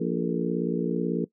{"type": "harmonic tone with a mistuned harmonic", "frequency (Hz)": 58.1, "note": "A#1", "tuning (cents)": -5, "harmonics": [3, 4, 5, 6, 7, 8], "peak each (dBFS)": [-29, -30, -31, -32, -32, -33], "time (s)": [0, 1.25], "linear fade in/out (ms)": 10, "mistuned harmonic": 7, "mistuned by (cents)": 74, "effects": ["noise-tail reverb RT60 0.1 s tail -19 dB re dry"]}